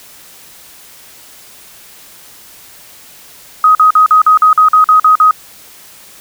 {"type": "tone bursts", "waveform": "sine", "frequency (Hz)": 1258, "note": "D#6", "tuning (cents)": 19, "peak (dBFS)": -3, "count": 11, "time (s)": [3.64, 5.31], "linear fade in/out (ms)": 2, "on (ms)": 110, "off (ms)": 46, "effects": ["white hiss -38 dBFS RMS until 6.2 s"]}